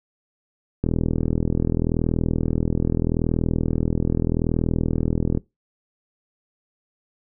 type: click train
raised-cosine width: 3 ms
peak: -8 dBFS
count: 186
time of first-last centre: 0.84-5.374 s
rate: 40.8 Hz
effects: noise-tail reverb RT60 0.2 s tail -21 dB re dry